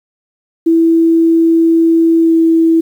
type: tone with pitch glide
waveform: sine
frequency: 329.6 to 327.5 Hz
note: E4 to E4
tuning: 0 to -11 cents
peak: -6 dBFS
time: 0.66-2.81 s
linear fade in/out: 10 ms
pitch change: -11 cents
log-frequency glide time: 2.2-2.34 s
effects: 7-bit